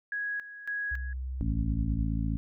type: tone with tremolo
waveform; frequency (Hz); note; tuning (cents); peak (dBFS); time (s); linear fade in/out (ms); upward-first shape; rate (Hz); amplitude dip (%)
sine; 1661.2; G#6; 0; -30; 0.12-1.13; 2; square; 1.8; 75
type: tone with pitch glide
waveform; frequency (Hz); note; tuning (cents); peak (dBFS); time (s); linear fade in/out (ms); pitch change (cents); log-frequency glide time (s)
sine; 64.2 to 64.68; C2 to C2; -32 to -19; -32; 0.91-2.04; 10; +13; 1.2-1.36
type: harmonic tone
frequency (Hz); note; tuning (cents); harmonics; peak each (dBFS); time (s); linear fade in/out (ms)
55; A1; 0; 1 / 2 / 3 / 4 / 5; -30 / -33 / -35 / -36 / -37; 1.41-2.37; 0
effects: none